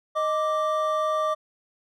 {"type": "tone pair together", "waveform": "triangle", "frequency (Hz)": [622.3, 1174.7], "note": ["D#5", "D6"], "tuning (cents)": [0, 0], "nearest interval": "major seventh", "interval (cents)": 1100, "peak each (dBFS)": -23, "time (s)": [0.15, 1.35], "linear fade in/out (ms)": 20, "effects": []}